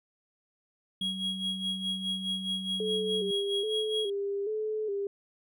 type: tone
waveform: sine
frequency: 190 Hz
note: F#3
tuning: 46 cents sharp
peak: -36 dBFS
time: 1.01-3.31 s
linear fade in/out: 2 ms
type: tone with tremolo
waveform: triangle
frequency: 3300 Hz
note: G#7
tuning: 12 cents flat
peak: -27 dBFS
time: 1.01-4.1 s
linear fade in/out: 5 ms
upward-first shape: sine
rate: 4.8 Hz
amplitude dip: 70%
type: tone with vibrato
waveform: sine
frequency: 415.3 Hz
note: G#4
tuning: in tune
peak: -29 dBFS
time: 2.8-5.07 s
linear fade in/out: 2 ms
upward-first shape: square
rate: 1.2 Hz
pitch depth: 65 cents each way
effects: none